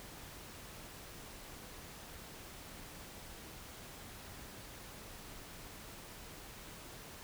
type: silence
effects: pink hiss -51 dBFS RMS until 7.23 s